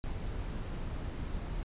brown noise, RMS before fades -37 dBFS, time 0.04-1.63 s, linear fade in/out 0 ms, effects resampled to 8000 Hz

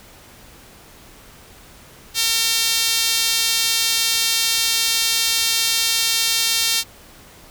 sawtooth tone with high-pass filter, 454.8 Hz, A#4, 43 cents flat, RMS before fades -19 dBFS, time 2.14-6.84 s, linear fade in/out 50 ms, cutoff 3800 Hz, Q 1.3, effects pink hiss -45 dBFS RMS until 7.5 s

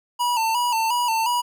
square tone with vibrato, 932.3 Hz, A#5, in tune, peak -20 dBFS, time 0.19-1.42 s, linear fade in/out 20 ms, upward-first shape square, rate 2.8 Hz, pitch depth 69 cents each way, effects none

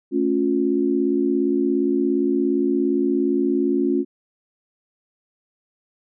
sine chord, A augmented, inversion none, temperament equal with one note detuned, 220 / 277.2 / 354.5 Hz, A3 / C#4 / E#4, 0 / 0 / +26 cents, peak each -25 / -20 / -21 dBFS, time 0.11-4.05 s, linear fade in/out 50 ms, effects none

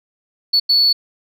sine tone bursts at uneven times, 4435 Hz, C#8, in tune, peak -9 dBFS, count 2, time 0.53-0.6 / 0.69-0.93 s, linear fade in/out 10 ms, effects tanh soft clip ceiling -7 dBFS

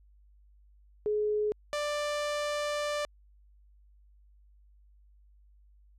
sine / sawtooth tone pair in turn, 421.9 / 590.1 Hz, G#4 / D5, +27 / +8 cents, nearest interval tritone, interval 581 cents, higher second, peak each -26 dBFS, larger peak neither, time 1.06-1.52 / 1.73-3.05 s, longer second, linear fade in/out 0 ms, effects added 50 Hz sine -57 dBFS peak until 5.98 s + low-pass 8000 Hz 12 dB/octave

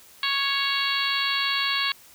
harmonic tone, 554.4 Hz, C#5, in tune, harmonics 2 / 3 / 4 / 5 / 6 / 7 / 8, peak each -30 / -30 / -30 / -30 / -30 / -30 / -30 dBFS, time 0.23-1.92 s, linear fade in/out 2 ms, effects white hiss -51 dBFS RMS until 2.14 s

